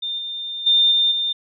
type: tone with level steps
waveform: sine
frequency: 3610 Hz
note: A7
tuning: 44 cents sharp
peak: -23 / -26 / -12 / -14 / -19 dBFS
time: 0.02-1.33 s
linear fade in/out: 10 ms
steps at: 0.18 / 0.66 / 0.91 / 1.11 s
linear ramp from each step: 10 ms
effects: none